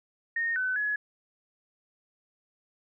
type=tone with pitch steps; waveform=sine; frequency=1846 / 1511 / 1690 Hz; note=A#6 / F#6 / G#6; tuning=-17 / +36 / +30 cents; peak=-26 dBFS; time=0.36-0.96 s; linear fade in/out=5 ms; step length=200 ms; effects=none